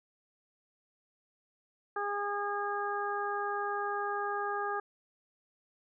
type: harmonic tone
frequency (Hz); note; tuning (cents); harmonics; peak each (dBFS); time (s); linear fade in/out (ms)
407.9; G#4; -31; 1 / 2 / 3 / 4; -37 / -36 / -36 / -39; 1.96-4.8; 5
effects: none